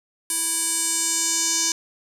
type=tone with band-pass filter sweep; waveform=square; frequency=329.6 Hz; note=E4; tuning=in tune; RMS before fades=-23 dBFS; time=0.3-1.72 s; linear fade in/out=2 ms; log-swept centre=9600 to 6300 Hz; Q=3.6; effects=none